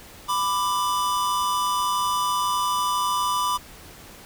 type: tone pair together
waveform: square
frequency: 993.1 / 1181 Hz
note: B5 / D6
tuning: +9 / +9 cents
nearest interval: minor third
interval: 300 cents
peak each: -25 dBFS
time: 0.28-3.58 s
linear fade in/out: 20 ms
effects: pink hiss -45 dBFS RMS until 4.25 s